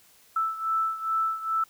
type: beating tone pair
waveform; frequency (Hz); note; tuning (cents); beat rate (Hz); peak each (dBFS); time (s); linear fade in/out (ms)
sine; 1318.5 / 1320.9; E6 / E6; 0 / +3; 2.4; -26 / -30; 0.36-1.64; 5
effects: white hiss -58 dBFS RMS until 1.69 s